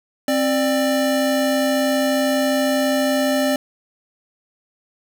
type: tone pair together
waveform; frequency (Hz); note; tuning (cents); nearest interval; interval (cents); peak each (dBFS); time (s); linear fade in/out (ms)
square; 264.8 / 593; C4 / D5; +21 / +17; octave + major second; 1396; -20; 0.28-3.56; 2
effects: none